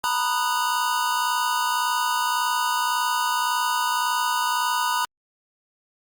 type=chord; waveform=square; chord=B major seventh; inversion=third; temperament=just; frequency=926 / 987.8 / 1234.7 / 1481.6 Hz; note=A#5 / B5 / D#6 / F#6; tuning=-12 / 0 / -14 / +2 cents; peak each=-29 / -25 / -29 / -30 dBFS; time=0.04-5.05 s; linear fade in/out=0 ms; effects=Opus 48 kbps